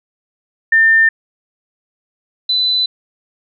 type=tone pair in turn; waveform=sine; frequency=1800 / 4003 Hz; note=A6 / B7; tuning=+39 / +23 cents; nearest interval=octave + major second; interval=1384 cents; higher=second; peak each=-7 / -12 dBFS; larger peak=first; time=0.72-1.09 / 2.49-2.86 s; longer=neither; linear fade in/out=5 ms; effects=none